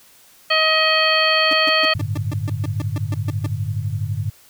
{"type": "harmonic tone", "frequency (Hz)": 632, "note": "D#5", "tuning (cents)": 27, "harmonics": [1, 2, 3, 4, 5, 7], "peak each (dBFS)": [-21, -21, -21, -21, -21, -21], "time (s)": [0.5, 1.94], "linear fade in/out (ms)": 10}
{"type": "tone bursts", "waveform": "40% pulse", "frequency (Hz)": 295.6, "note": "D4", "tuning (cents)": 11, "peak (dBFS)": -24, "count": 13, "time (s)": [1.51, 3.463], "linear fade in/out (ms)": 2, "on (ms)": 21, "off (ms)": 140}
{"type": "chord", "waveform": "sine", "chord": "G suspended second", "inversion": "none", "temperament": "equal", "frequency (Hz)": [98, 110, 146.83], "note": ["G2", "A2", "D3"], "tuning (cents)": [0, 0, 0], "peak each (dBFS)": [-24, -24, -28], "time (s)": [1.95, 4.3], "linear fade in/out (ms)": 5}
{"effects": ["white hiss -50 dBFS RMS until 4.49 s"]}